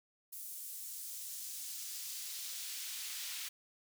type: noise with high-pass filter sweep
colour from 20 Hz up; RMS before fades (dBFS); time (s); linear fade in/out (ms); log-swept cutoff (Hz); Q
pink; -44; 0.32-3.49; 10; 10000 to 2700; 0.81
effects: none